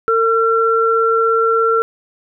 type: tone pair together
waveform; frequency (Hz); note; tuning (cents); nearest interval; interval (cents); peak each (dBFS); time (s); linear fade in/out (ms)
sine; 453.3 / 1358.4; A#4 / F6; -48 / -48; octave + perfect fifth; 1900; -14; 0.08-1.82; 0
effects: none